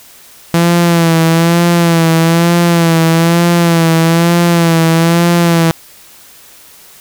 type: tone with vibrato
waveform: sawtooth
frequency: 167.8 Hz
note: E3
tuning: 31 cents sharp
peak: -3 dBFS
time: 0.54-5.71 s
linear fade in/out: 0 ms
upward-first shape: sine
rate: 1.1 Hz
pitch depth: 46 cents each way
effects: white hiss -39 dBFS RMS until 7 s